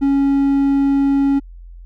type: tone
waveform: triangle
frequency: 277.2 Hz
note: C#4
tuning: in tune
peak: -10 dBFS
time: 0.01-1.4 s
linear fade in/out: 20 ms
effects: added 43 Hz sine -34 dBFS peak until 1.85 s